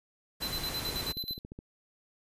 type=noise; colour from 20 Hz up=pink; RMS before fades=-38 dBFS; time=0.4-1.13 s; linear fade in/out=20 ms
type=tone with tremolo; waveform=square; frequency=4041 Hz; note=B7; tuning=39 cents sharp; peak=-33 dBFS; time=0.42-1.39 s; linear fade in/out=5 ms; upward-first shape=square; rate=9.3 Hz; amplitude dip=75%
type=click train; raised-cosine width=3 ms; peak=-30 dBFS; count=11; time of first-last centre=0.89-1.589 s; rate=14.3 Hz
effects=resampled to 32000 Hz